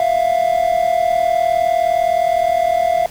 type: tone pair together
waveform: triangle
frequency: 666 / 705.6 Hz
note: E5 / F5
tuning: +18 / +18 cents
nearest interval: minor second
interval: 100 cents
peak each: -14 dBFS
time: 0-3.06 s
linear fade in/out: 2 ms
effects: pink hiss -38 dBFS RMS until 3.1 s